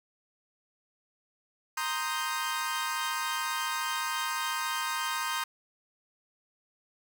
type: chord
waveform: sawtooth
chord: C minor seventh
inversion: third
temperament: equal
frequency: 932.3 / 1046.5 / 1244.5 / 1568 Hz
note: Bb5 / C6 / Eb6 / G6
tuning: 0 / 0 / 0 / 0 cents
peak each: -32 dBFS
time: 1.77-5.44 s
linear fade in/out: 5 ms
effects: none